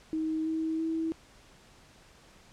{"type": "tone with pitch steps", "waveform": "sine", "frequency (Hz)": [316.2, 320.1, 324], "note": ["D#4", "D#4", "E4"], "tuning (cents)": [28, 49, -30], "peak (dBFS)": -28, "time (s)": [0.13, 1.12], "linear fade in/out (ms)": 0, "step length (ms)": 330, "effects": ["pink hiss -57 dBFS RMS until 2.52 s", "low-pass 8000 Hz 12 dB/octave"]}